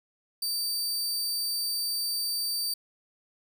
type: tone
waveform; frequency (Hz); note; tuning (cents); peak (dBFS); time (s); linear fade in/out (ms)
sawtooth; 4634; D8; -24; -25; 0.42-2.74; 5
effects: none